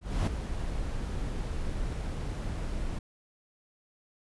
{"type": "noise with ADSR envelope", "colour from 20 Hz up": "brown", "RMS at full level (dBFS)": -24, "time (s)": [0.01, 2.99], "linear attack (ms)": 260, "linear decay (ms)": 9, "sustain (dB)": -9, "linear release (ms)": 8, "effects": ["resampled to 24000 Hz"]}